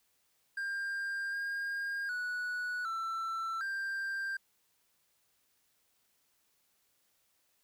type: tone with pitch steps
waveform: triangle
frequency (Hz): 1597 / 1616 / 1472 / 1336 / 1583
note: G6 / G#6 / F#6 / E6 / G6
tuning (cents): +32 / -48 / -9 / +23 / +17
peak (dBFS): -32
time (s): 0.57-4.37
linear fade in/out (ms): 5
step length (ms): 760
effects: white hiss -74 dBFS RMS until 7.63 s